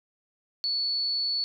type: tone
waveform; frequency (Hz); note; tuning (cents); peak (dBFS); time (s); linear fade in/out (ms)
sine; 4435; C#8; 0; -25; 0.64-1.44; 0
effects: none